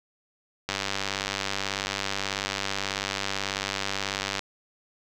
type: click train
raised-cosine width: 0.2 ms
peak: -10 dBFS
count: 365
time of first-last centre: 0.69-4.393 s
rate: 98.3 Hz
effects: none